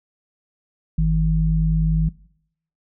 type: tone pair together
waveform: sine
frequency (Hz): 50.24 / 159.5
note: G1 / D#3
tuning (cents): +43 / +43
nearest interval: octave + minor sixth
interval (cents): 2000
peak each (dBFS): -18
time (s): 0.98-2.09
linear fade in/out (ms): 5
effects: noise-tail reverb RT60 0.7 s tail -21 dB re dry